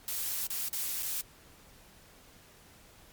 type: noise with dropouts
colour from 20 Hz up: blue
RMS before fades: -34 dBFS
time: 0.08-1.21 s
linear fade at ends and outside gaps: 0 ms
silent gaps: 0.468-0.503 / 0.685-0.73 / 1.024-1.03 s
effects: pink hiss -57 dBFS RMS until 3.12 s + MP3 96 kbps